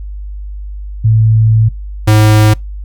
sine / square tone pair in turn, 110.8 / 107.27 Hz, A2 / A2, +13 / -44 cents, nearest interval minor second, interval 57 cents, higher first, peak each -5 dBFS, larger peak neither, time 1.04-1.69 / 2.07-2.54 s, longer first, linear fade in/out 10 ms, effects noise-tail reverb RT60 0.2 s tail -26 dB re dry + added 50 Hz sine -21 dBFS peak until 2.84 s

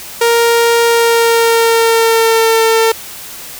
sawtooth tone with pitch glide, 466.7 to 450.5 Hz, A#4 to A4, +2 to +41 cents, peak -4 dBFS, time 0.21-2.92 s, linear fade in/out 5 ms, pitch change -61 cents, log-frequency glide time 0.84-2.51 s, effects white hiss -29 dBFS RMS until 3.59 s

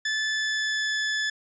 sawtooth tone with pitch glide, 1741 to 1729 Hz, A6 to A6, -19 to -31 cents, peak -21 dBFS, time 0.05-1.3 s, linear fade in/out 5 ms, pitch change -12 cents, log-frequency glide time 0.31-0.96 s, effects resampled to 16000 Hz

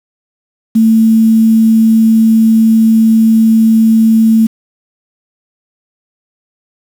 sine tone with quantisation, 223.1 Hz, A3, 24 cents sharp, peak -4 dBFS, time 0.75-4.47 s, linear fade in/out 10 ms, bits 5, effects none

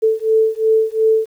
sine beating tone pair, 440 / 442.8 Hz, A4 / A4, 0 / +11 cents, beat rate 2.8 Hz, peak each -15 dBFS, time 0.02-1.26 s, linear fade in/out 20 ms, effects 8-bit

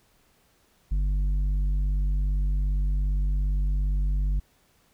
triangle tone with tanh clipping, 48.72 Hz, G1, 10 cents flat, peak -23 dBFS, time 0.91-4.4 s, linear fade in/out 10 ms, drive 11 dB, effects pink hiss -64 dBFS RMS until 4.93 s

